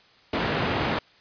pink band-pass noise, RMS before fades -26 dBFS, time 0.33-0.99 s, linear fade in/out 5 ms, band 110 to 2900 Hz, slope 12 dB/octave, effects white hiss -56 dBFS RMS until 1.2 s + resampled to 11025 Hz

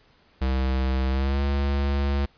square tone with pitch glide, 65.41 to 70.1 Hz, C2 to C#2, 0 to +20 cents, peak -22 dBFS, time 0.41-2.26 s, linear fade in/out 10 ms, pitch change +120 cents, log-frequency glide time 1.09-1.42 s, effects pink hiss -59 dBFS RMS until 2.37 s + resampled to 11025 Hz

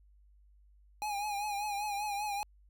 square tone with vibrato, 824 Hz, G#5, 14 cents flat, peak -34 dBFS, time 1.02-2.43 s, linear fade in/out 0 ms, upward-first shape triangle, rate 5.1 Hz, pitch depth 68 cents each way, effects added 50 Hz sine -59 dBFS peak until 2.69 s

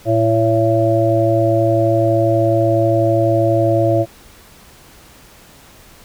harmonic tone, 112.1 Hz, A2, 33 cents sharp, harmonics 1 / 3 / 5 / 6, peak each -17 / -17 / -17 / -17 dBFS, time 0.05-4.06 s, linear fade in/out 50 ms, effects pink hiss -44 dBFS RMS until 6.04 s

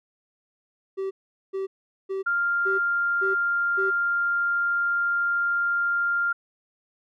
triangle tone bursts, 385.9 Hz, G4, 27 cents flat, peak -24 dBFS, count 6, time 0.97-3.91 s, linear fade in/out 20 ms, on 140 ms, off 420 ms
sine tone, 1396.9 Hz, F6, in tune, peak -21 dBFS, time 2.26-6.33 s, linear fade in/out 10 ms
effects none

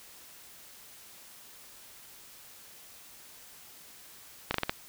slowing click train, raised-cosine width 0.3 ms, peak -11 dBFS, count 5, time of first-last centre 4.51-4.695 s, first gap 33 ms, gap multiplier 1.23, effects white hiss -52 dBFS RMS until 4.88 s

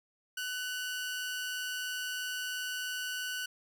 sawtooth tone pair together, 1500 / 2837 Hz, F#6 / F7, +23 / +27 cents, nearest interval major seventh, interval 1104 cents, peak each -32 / -39 dBFS, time 0.37-3.46 s, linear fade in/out 5 ms, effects none

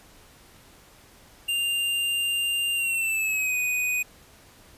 square tone with pitch glide, 2794 to 2489 Hz, F7 to D#7, 0 to 0 cents, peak -24 dBFS, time 1.48-4.03 s, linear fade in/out 10 ms, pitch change -200 cents, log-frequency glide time 2.74-3.57 s, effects pink hiss -53 dBFS RMS until 4.77 s + resampled to 32000 Hz

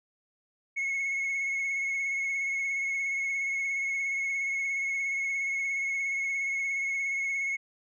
sine tone with vibrato, 2186 Hz, C#7, 25 cents flat, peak -25 dBFS, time 0.76-7.57 s, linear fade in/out 20 ms, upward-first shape triangle, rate 17 Hz, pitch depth 29 cents each way, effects tanh soft clip ceiling -27 dBFS

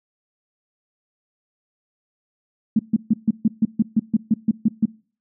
sine tone bursts, 220 Hz, A3, in tune, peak -12 dBFS, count 13, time 2.76-4.856 s, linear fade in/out 5 ms, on 32 ms, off 140 ms, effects noise-tail reverb RT60 0.4 s tail -23 dB re dry

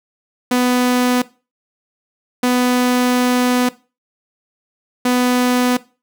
sawtooth tone bursts at uneven times, 248.5 Hz, B3, 11 cents sharp, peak -9 dBFS, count 3, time 0.51-1.22 / 2.43-3.69 / 5.05-5.77 s, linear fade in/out 5 ms, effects noise-tail reverb RT60 0.3 s tail -18 dB re dry

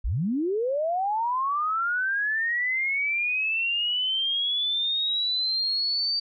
sine linear sweep, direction up, 34.39 to 4640 Hz, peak -23 dBFS, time 0.04-6.2 s, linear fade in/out 10 ms, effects none

